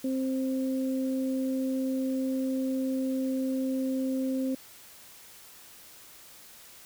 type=tone pair together; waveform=sine; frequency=262.8 / 526 Hz; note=C4 / C5; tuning=+8 / +9 cents; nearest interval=octave; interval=1201 cents; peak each=-27 / -35 dBFS; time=0.04-4.55 s; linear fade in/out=5 ms; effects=white hiss -51 dBFS RMS until 6.85 s